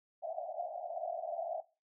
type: band-pass noise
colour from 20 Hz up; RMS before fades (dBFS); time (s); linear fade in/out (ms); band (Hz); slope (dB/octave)
white; -40; 0.22-1.62; 20; 630 to 720; 96
effects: noise-tail reverb RT60 0.3 s tail -19 dB re dry